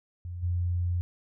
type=tone with level steps; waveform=sine; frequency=88 Hz; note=F2; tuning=14 cents sharp; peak=-34 / -25 dBFS; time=0.25-1.01 s; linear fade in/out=0 ms; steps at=0.42 s; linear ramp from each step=20 ms; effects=none